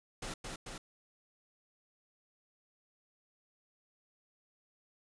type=noise with echo; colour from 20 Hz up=pink; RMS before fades=-41 dBFS; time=0.22-0.34 s; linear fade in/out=5 ms; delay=220 ms; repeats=2; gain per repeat=-2 dB; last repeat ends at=0.78 s; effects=resampled to 22050 Hz